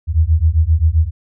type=beating tone pair; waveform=sine; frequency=76.5 / 84.1 Hz; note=D#2 / E2; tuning=-29 / +35 cents; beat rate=7.6 Hz; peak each=-13 dBFS; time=0.07-1.11 s; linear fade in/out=50 ms; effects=none